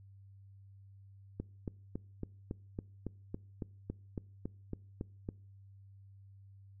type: click train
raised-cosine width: 3 ms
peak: -25 dBFS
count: 15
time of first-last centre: 1.4-5.289 s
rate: 3.6 Hz
effects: noise-tail reverb RT60 0.5 s tail -24 dB re dry + added 98 Hz sine -54 dBFS peak until 6.8 s